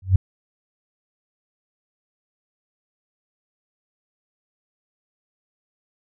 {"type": "tone with exponential growth", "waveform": "sine", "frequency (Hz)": 94, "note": "F#2", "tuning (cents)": 28, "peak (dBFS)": -7, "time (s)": [0.02, 0.16], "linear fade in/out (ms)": 5, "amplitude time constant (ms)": 30, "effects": []}